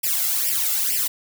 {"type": "noise with flanger", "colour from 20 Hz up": "blue", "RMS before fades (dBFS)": -22, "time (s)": [0.03, 1.08], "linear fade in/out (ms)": 10, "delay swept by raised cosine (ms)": [0.38, 1.48], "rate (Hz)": 2.2, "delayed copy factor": 0.95, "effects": []}